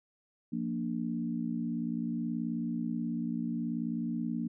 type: chord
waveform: sine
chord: Bb major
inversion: second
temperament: equal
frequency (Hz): 174.61 / 233.1 / 293.7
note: F3 / Bb3 / D4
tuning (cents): 0 / 0 / 0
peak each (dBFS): -37 / -33 / -38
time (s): 0.52-4.48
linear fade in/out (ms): 10
effects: none